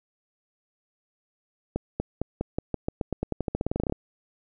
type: accelerating click train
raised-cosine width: 2 ms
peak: -13 dBFS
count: 23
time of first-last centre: 1.76-3.924 s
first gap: 240 ms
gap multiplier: 0.9
effects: none